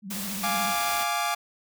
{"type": "tone with vibrato", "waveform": "sine", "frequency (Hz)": 198.2, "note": "G3", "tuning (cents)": 19, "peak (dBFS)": -34, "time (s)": [0.02, 0.75], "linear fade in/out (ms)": 50, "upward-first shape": "triangle", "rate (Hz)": 14, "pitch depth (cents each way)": 140}
{"type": "noise", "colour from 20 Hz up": "white", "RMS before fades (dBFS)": -34, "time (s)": [0.1, 1.04], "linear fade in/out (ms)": 10}
{"type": "chord", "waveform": "sawtooth", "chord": "D diminished", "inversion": "first", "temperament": "equal", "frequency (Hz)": [698.5, 830.6, 1174.7], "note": ["F5", "Ab5", "D6"], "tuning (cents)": [0, 0, 0], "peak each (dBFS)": [-26, -26, -25], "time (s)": [0.43, 1.35], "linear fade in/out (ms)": 10}
{"effects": []}